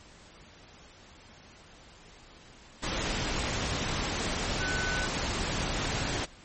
sine tone in noise, 1500 Hz, F#6, 23 cents sharp, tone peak -32 dBFS, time 4.59-5.07 s, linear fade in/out 20 ms, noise pink, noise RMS -31 dBFS, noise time 2.82-6.26 s, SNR -4 dB, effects pink hiss -53 dBFS RMS until 6.44 s + MP3 32 kbps

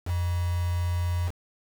sine tone with quantisation, 87.6 Hz, F2, 6 cents sharp, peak -24 dBFS, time 0.05-1.32 s, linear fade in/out 50 ms, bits 6, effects none

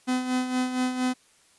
45% pulse tone with tremolo, 253.6 Hz, B3, 46 cents sharp, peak -22 dBFS, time 0.07-1.14 s, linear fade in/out 20 ms, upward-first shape sine, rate 4.3 Hz, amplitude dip 60%, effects white hiss -60 dBFS RMS until 1.58 s + resampled to 24000 Hz

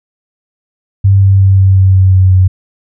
sine tone with pitch steps, 98 / 97.27 / 96.54 / 95.82 / 95.1 / 94.39 / 93.68 / 92.98 Hz, G2 / G2 / G2 / G2 / F#2 / F#2 / F#2 / F#2, 0 / -13 / -26 / -39 / +48 / +35 / +22 / +9 cents, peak -3 dBFS, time 1.04-2.48 s, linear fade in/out 10 ms, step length 180 ms, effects none

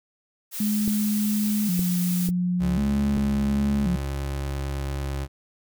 blue noise, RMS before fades -32 dBFS, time 0.51-2.31 s, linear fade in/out 50 ms
sine tone with vibrato, 193.8 Hz, G3, 20 cents flat, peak -21 dBFS, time 0.6-3.96 s, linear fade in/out 5 ms, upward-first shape square, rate 0.46 Hz, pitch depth 140 cents each way
clicks, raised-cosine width 3 ms, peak -18 dBFS, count 4, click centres 0.878 / 1.793 / 2.289 / 3.174 s
30% pulse tone with pitch glide, 69.5 to 68.94 Hz, C#2 to C#2, +5 to -9 cents, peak -24 dBFS, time 2.59-5.28 s, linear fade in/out 50 ms, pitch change -14 cents, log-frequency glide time 3.49-4.87 s
effects none

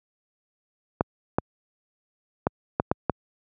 clicks, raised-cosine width 1 ms, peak -6 dBFS, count 6, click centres 1.009 / 1.385 / 2.469 / 2.799 / 2.915 / 3.097 s, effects high-pass 80 Hz 12 dB/octave

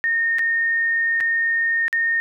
sine tone with dropouts, 1837 Hz, A#6, 26 cents flat, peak -17 dBFS, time 0.04-2.2 s, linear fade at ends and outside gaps 0 ms, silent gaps 0.385-0.392 / 1.203-1.208 / 1.881-1.928 s, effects none

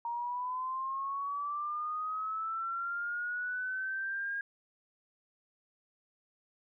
sine linear sweep, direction up, 934 to 1628 Hz, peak -33 dBFS, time 0.05-4.41 s, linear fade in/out 2 ms, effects none

